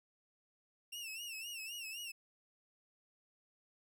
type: tone with vibrato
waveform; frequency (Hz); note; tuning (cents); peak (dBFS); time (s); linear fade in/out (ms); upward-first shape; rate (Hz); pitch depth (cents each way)
sawtooth; 2728; F7; -41; -40; 0.92-2.12; 10; sine; 3.9; 110
effects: none